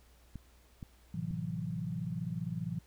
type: clicks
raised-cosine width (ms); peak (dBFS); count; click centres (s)
5; -30; 3; 0.357 / 0.828 / 1.31
type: chord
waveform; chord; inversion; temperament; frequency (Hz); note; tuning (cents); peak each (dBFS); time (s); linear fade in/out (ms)
sine; F# half-diminished seventh; first; equal with one note detuned; 110 / 129.46 / 164.81 / 185; A2 / C3 / E3 / F#3; 0 / -18 / 0 / 0; -42 / -42 / -37 / -41; 1.14-2.79; 5
effects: added 60 Hz sine -61 dBFS peak until 2.86 s + pink hiss -66 dBFS RMS until 2.86 s